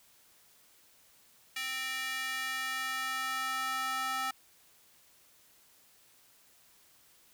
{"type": "tone with high-pass filter sweep", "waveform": "square", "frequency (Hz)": 261.6, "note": "C4", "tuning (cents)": 0, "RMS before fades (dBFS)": -35, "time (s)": [1.56, 4.31], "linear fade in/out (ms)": 5, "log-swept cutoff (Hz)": [2200, 1100], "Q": 2.1, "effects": ["white hiss -63 dBFS RMS until 7.33 s"]}